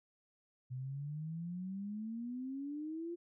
sine exponential sweep, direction up, 124.9 to 349.2 Hz, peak -39 dBFS, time 0.7-3.16 s, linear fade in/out 20 ms, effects none

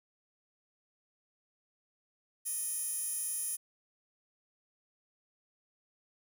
15% pulse tone with high-pass filter, 622.3 Hz, D#5, in tune, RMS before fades -36 dBFS, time 2.45-3.57 s, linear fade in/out 20 ms, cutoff 10000 Hz, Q 2.9, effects none

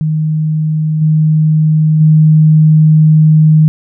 sine tone with level steps, 155.56 Hz, D#3, in tune, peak -10 / -6 / -3 dBFS, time 0.01-3.68 s, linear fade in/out 0 ms, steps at 1.01 / 2 s, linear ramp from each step 10 ms, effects none

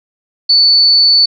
sine tone with amplitude modulation, 4480 Hz, C#8, 18 cents sharp, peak -4 dBFS, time 0.49-1.26 s, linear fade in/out 10 ms, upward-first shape sine, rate 165 Hz, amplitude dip 25%, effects none

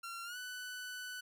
sawtooth tone with pitch glide, 1370 to 1494 Hz, F6 to F#6, -34 to +16 cents, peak -39 dBFS, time 0.03-1.21 s, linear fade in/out 10 ms, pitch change +150 cents, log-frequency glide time 0.24-0.37 s, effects none

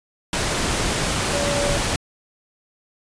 sine tone in noise, 572 Hz, D5, 46 cents flat, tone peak -23 dBFS, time 1.33-1.77 s, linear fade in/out 2 ms, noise pink, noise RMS -22 dBFS, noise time 0.33-1.96 s, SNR -4 dB, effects resampled to 22050 Hz

